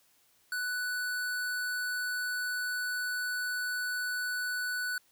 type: tone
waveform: square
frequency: 1486 Hz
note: F#6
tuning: 7 cents sharp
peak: -32 dBFS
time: 0.52-4.98 s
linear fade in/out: 2 ms
effects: white hiss -67 dBFS RMS until 5.11 s